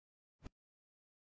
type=noise with exponential growth; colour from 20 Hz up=brown; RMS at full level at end=-43 dBFS; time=0.39-0.47 s; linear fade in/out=1 ms; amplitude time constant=16 ms; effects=noise-tail reverb RT60 0.1 s tail -21 dB re dry + resampled to 16000 Hz